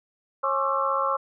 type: tone cluster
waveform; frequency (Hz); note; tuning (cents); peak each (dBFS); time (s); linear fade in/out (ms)
sine; 544 / 841 / 1076 / 1152 / 1335; C#5 / G#5 / C6 / D6 / E6; -33 / +22 / +48 / -34 / +22; -28 / -34 / -26 / -29 / -28; 0.43-1.17; 10
effects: none